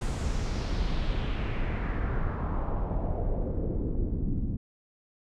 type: noise with low-pass filter sweep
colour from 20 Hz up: brown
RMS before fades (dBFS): -29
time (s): 0.01-4.57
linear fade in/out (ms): 10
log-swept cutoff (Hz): 8700 to 220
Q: 2.1
effects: none